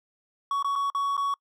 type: tone with dropouts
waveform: triangle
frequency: 1120 Hz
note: C#6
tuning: 18 cents sharp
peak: -22 dBFS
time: 0.51-1.34 s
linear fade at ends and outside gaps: 2 ms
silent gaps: 0.626-0.645 / 0.755-0.759 / 0.901-0.948 / 1.168-1.177 s
effects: noise-tail reverb RT60 0.1 s tail -26 dB re dry